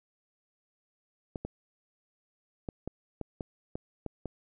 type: clicks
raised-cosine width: 2 ms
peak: -22 dBFS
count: 9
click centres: 1.358 / 1.45 / 2.688 / 2.876 / 3.213 / 3.408 / 3.755 / 4.063 / 4.257 s
effects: none